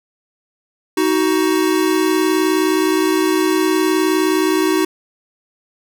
square tone pair together, 314 / 373.4 Hz, D#4 / F#4, +16 / +16 cents, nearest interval minor third, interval 300 cents, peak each -17 dBFS, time 0.97-4.85 s, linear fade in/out 5 ms, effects none

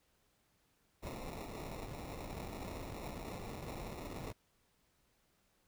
pink noise with sample-and-hold, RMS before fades -45 dBFS, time 1.02-4.33 s, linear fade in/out 20 ms, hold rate 1575 Hz, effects pink hiss -75 dBFS RMS until 5.67 s

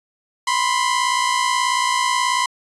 sawtooth tone pair together, 988.1 / 1046.5 Hz, B5 / C6, +1 / 0 cents, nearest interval minor second, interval 99 cents, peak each -16 dBFS, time 0.47-2.46 s, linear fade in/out 5 ms, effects resampled to 24000 Hz

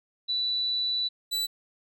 sine / 40% pulse tone pair in turn, 3962 / 3962 Hz, B7 / B7, +5 / +5 cents, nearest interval unison, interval 0 cents, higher neither, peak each -25 dBFS, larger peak neither, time 0.28-1.09 / 1.31-1.47 s, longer first, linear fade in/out 20 ms, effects none

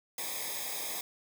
white noise with comb filter, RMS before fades -37 dBFS, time 0.18-1.01 s, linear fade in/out 2 ms, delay 0.69 ms, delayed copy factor -1, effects none

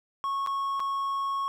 triangle tone with dropouts, 1100 Hz, C#6, 14 cents flat, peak -25 dBFS, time 0.24-1.48 s, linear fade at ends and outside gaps 0 ms, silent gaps 0.463-0.472 / 0.796-0.802 s, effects none

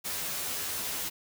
white noise with comb filter, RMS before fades -34 dBFS, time 0.04-1.1 s, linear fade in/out 20 ms, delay 12 ms, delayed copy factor +0.9, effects none

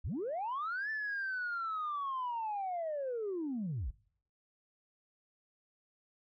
sine linear two-way sweep, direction up then down, 38.89 to 1769 to 38.89 Hz, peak -33 dBFS, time 0.04-3.91 s, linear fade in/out 10 ms, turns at 0.9 s, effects noise-tail reverb RT60 0.6 s tail -23 dB re dry + tanh soft clip ceiling -31 dBFS

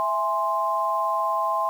sine chord, E augmented, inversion none, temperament equal, 659.3 / 830.6 / 1046.5 Hz, E5 / G#5 / B#5, 0 / 0 / 0 cents, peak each -28 / -28 / -23 dBFS, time 0-1.69 s, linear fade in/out 0 ms, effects 8-bit

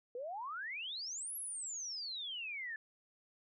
sine exponential two-way sweep, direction up then down, 467.4 to 11520 to 1720 Hz, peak -40 dBFS, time 0.15-2.76 s, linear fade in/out 2 ms, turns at 1.36 s, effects none

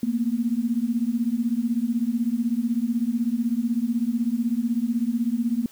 sine beating tone pair, 226.7 / 242.7 Hz, A#3 / B3, -48 / -30 cents, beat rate 16 Hz, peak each -24 dBFS, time 0.03-5.66 s, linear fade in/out 2 ms, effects white hiss -52 dBFS RMS until 5.71 s

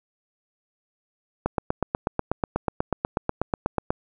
click train, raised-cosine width 1 ms, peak -8 dBFS, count 21, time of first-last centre 1.46-3.905 s, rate 8.18 Hz, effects none

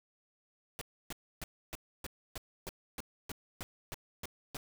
pink noise bursts, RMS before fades -41 dBFS, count 13, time 0.79-4.569 s, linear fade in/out 0 ms, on 23 ms, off 290 ms, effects none

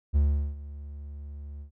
triangle tone with ADSR envelope, 72.2 Hz, D2, 29 cents flat, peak -16 dBFS, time 0.13-1.71 s, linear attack 31 ms, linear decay 390 ms, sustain -19 dB, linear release 100 ms, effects none

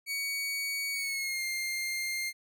sawtooth tone with pitch glide, 2250 to 2111 Hz, C#7 to C7, +25 to +15 cents, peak -28 dBFS, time 0.06-2.33 s, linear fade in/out 50 ms, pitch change -110 cents, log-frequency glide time 0.93-1.44 s, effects none

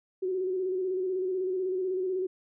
sine tone with vibrato, 372.1 Hz, F#4, 10 cents sharp, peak -27 dBFS, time 0.22-2.27 s, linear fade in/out 10 ms, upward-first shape square, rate 16 Hz, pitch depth 37 cents each way, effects none

